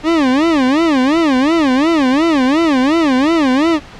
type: tone with vibrato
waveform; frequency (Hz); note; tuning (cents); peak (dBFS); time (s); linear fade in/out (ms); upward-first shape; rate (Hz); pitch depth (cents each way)
40% pulse; 291.9; D4; -10; -9; 0.03-3.8; 50; sine; 2.8; 250
effects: pink hiss -35 dBFS RMS until 3.99 s + low-pass 4000 Hz 12 dB/octave